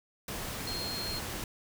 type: tone in noise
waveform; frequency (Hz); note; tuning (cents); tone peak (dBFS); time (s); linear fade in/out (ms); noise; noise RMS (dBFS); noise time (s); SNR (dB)
sine; 4230; C8; +18; -36; 0.67-1.19; 2; pink; -38; 0.28-1.44; -1
effects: none